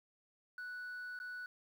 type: tone with dropouts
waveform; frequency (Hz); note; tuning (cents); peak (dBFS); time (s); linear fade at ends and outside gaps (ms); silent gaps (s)
sine; 1480; F#6; 0; -40; 0.58-1.46; 2; 1.19-1.2
effects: tanh soft clip ceiling -41 dBFS + 11-bit